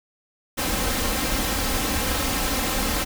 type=noise with comb filter; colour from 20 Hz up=pink; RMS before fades=-24 dBFS; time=0.57-3.05 s; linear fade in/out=20 ms; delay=3.8 ms; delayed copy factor=+0.6; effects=none